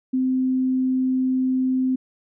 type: tone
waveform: sine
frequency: 258.6 Hz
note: C4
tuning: 20 cents flat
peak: -18 dBFS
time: 0.13-1.96 s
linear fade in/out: 10 ms
effects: none